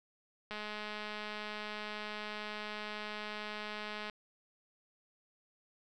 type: click train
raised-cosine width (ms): 0.3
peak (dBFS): -26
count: 758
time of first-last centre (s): 0.51-4.098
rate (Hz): 211
effects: none